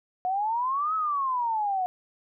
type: exponential two-way sweep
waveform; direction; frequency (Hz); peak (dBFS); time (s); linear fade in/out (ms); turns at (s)
sine; up then down; 721 to 1303 to 721; -24; 0.25-1.86; 0; 0.95
effects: none